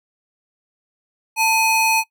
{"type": "ring-modulated tone", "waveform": "square", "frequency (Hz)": 1701, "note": "G#6", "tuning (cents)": 41, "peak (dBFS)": -12, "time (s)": [1.36, 2.04], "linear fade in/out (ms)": 50, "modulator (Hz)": 810, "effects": ["noise-tail reverb RT60 0.1 s tail -20 dB re dry"]}